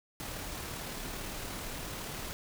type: noise with amplitude modulation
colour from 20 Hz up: pink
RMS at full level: -39 dBFS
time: 0.2-2.33 s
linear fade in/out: 0 ms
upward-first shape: sine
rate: 37.6 Hz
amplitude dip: 25%
effects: none